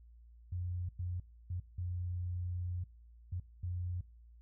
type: tone bursts at uneven times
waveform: sine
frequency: 89.1 Hz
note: F2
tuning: 35 cents sharp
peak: -35 dBFS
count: 6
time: 0.52-0.89 / 0.99-1.2 / 1.5-1.6 / 1.78-2.84 / 3.32-3.4 / 3.63-4.01 s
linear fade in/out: 5 ms
effects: noise-tail reverb RT60 0.6 s tail -24 dB re dry + added 58 Hz sine -55 dBFS peak until 4.41 s